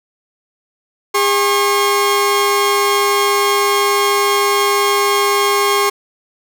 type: tone pair together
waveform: sawtooth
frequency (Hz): 405.3 / 1082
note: G#4 / C#6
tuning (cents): -42 / -42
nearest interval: octave + perfect fourth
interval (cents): 1700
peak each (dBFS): -11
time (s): 1.14-5.9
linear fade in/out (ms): 10
effects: none